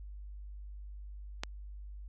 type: click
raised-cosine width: 0.2 ms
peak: -17 dBFS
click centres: 1.435 s
effects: added 50 Hz sine -43 dBFS peak until 2.08 s